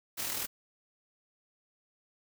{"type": "noise with amplitude modulation", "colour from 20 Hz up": "white", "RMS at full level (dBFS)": -33, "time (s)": [0.17, 0.47], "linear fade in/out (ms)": 20, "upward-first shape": "sine", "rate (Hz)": 40.2, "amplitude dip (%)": 50, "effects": []}